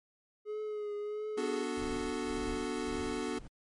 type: tone with vibrato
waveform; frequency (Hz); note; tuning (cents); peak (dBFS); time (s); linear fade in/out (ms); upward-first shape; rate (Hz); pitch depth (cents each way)
triangle; 420.7; G#4; +22; -33; 0.45-1.66; 50; triangle; 1.5; 35
type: chord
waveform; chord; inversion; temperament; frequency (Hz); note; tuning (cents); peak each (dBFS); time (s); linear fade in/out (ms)
square; B minor seventh; none; equal; 246.9 / 293.7 / 370 / 440; B3 / D4 / F#4 / A4; 0 / 0 / 0 / 0; -40; 1.37-3.39; 10
type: noise with tremolo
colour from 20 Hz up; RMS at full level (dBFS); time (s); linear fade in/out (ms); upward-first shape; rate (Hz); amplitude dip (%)
brown; -42; 1.77-3.48; 10; sine; 1.8; 85
effects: low-pass 12000 Hz 12 dB/octave + MP3 48 kbps